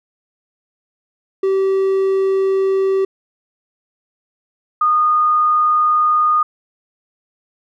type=tone pair in turn; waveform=triangle / sine; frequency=385.7 / 1228.1 Hz; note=G4 / D#6; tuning=-28 / -23 cents; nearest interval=octave + minor sixth; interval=2005 cents; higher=second; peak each=-11 dBFS; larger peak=neither; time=1.43-3.05 / 4.81-6.43 s; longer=neither; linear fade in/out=5 ms; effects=none